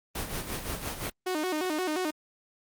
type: noise with tremolo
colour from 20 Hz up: pink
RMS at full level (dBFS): -32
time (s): 0.15-1.1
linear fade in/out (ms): 5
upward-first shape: sine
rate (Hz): 5.8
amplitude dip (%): 60
type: tone with vibrato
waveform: sawtooth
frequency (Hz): 336.2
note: E4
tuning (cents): +34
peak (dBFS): -24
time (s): 1.26-2.11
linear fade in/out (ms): 10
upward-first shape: square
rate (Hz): 5.7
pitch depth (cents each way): 160
effects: Opus 24 kbps